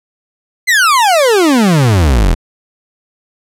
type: exponential sweep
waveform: 40% pulse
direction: down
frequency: 2111 to 38.17 Hz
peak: -6 dBFS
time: 0.67-2.35 s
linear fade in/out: 20 ms
effects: low-pass 12000 Hz 12 dB/octave

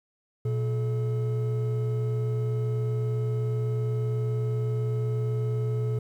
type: tone pair together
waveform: triangle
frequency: 120.4 / 429.1 Hz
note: B2 / A4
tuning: -44 / -43 cents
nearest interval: octave + minor seventh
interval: 2201 cents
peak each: -22 / -30 dBFS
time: 0.45-5.99 s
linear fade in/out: 5 ms
effects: tanh soft clip ceiling -19 dBFS + 10-bit

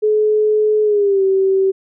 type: tone with pitch glide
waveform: sine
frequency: 426.9 to 384.7 Hz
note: G#4 to G4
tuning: +48 to -33 cents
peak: -11 dBFS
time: 0.02-1.72 s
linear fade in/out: 20 ms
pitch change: -181 cents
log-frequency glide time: 0.83-1.23 s
effects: none

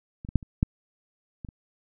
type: clicks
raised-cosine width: 5 ms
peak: -26 / -23 / -7 / -29 / -8 / -24 / -29 dBFS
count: 7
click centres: 0.249 / 0.289 / 0.357 / 0.428 / 0.629 / 1.448 / 1.488 s
effects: none

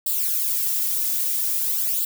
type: noise with flanger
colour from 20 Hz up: violet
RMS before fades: -23 dBFS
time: 0.06-2.05 s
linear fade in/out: 5 ms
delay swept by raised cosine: 0.24 to 2.94 ms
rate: 0.5 Hz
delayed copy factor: +0.75
effects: none

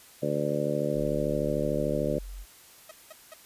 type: harmonic tone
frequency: 73.42 Hz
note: D2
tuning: in tune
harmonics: 2 / 3 / 4 / 5 / 6 / 7 / 8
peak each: -33 / -34 / -34 / -35 / -35 / -32 / -31 dBFS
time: 0.22-2.19 s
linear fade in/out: 10 ms
type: tone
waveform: sine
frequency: 45.3 Hz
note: F#1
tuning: 36 cents flat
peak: -37 dBFS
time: 0.93-2.46 s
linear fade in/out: 50 ms
type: tone bursts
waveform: sawtooth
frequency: 634 Hz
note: D#5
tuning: 32 cents sharp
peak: -38 dBFS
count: 3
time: 2.89-3.339 s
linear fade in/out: 5 ms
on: 23 ms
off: 190 ms
effects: white hiss -53 dBFS RMS until 3.45 s + resampled to 32000 Hz

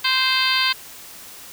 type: harmonic tone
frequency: 521 Hz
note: C5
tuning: 7 cents flat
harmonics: 2 / 3 / 4 / 5 / 6 / 7 / 8 / 9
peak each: -25 / -25 / -25 / -25 / -25 / -25 / -25 / -25 dBFS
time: 0.04-0.73 s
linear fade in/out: 10 ms
effects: white hiss -40 dBFS RMS until 1.52 s

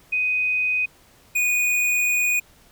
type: tone pair in turn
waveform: sine / square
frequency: 2500 / 2468 Hz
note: D#7 / D#7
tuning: +8 / -15 cents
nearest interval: unison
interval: 23 cents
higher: first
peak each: -19 dBFS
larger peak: neither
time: 0.12-0.86 / 1.35-2.4 s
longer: second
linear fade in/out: 10 ms
effects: pink hiss -54 dBFS RMS until 2.71 s

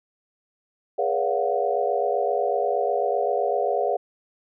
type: tone cluster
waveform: sine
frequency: 414.7 / 481.9 / 567 / 687 / 735 Hz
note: G#4 / B4 / C#5 / F5 / F#5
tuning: -3 / -43 / +39 / -29 / -12 cents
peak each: -27 dBFS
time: 0.98-3.97 s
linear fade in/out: 10 ms
effects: none

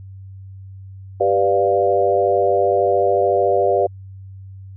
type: chord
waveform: sine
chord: G dominant seventh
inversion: none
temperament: equal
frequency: 392 / 493.9 / 587.3 / 698.5 Hz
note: G4 / B4 / D5 / F5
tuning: 0 / 0 / 0 / 0 cents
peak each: -19 dBFS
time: 1.2-3.87 s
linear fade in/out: 10 ms
effects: added 96 Hz sine -34 dBFS peak until 4.76 s

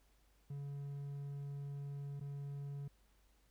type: tone with dropouts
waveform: triangle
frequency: 141.4 Hz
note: C#3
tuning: 35 cents sharp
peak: -40 dBFS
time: 0.5-2.88 s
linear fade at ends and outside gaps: 5 ms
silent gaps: 2.198-2.209 s
effects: added 50 Hz sine -69 dBFS peak until 3.5 s + pink hiss -75 dBFS RMS until 3.5 s

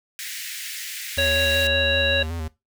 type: high-pass noise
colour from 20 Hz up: pink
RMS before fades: -33 dBFS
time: 0.19-1.67 s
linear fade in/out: 0 ms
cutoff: 1700 Hz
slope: 48 dB/octave
type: tone with vibrato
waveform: square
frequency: 81.4 Hz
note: E2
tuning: 21 cents flat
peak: -28 dBFS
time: 1.17-2.48 s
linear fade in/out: 5 ms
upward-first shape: square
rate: 5.3 Hz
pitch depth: 53 cents each way
type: harmonic tone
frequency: 554.4 Hz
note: C#5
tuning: in tune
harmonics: 1 / 3 / 5 / 7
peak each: -23 / -23 / -23 / -23 dBFS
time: 1.18-2.23 s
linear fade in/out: 5 ms
effects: noise-tail reverb RT60 0.2 s tail -18 dB re dry

